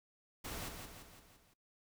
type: noise with echo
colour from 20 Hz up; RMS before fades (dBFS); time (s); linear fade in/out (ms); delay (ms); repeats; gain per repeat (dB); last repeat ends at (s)
pink; -44; 0.44-0.69; 10; 170; 5; -5; 1.54
effects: noise-tail reverb RT60 0.2 s tail -25 dB re dry